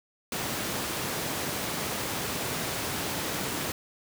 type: high-pass noise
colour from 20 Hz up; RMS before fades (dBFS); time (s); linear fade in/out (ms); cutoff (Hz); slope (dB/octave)
pink; -32; 0.32-3.72; 2; 120; 12
effects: none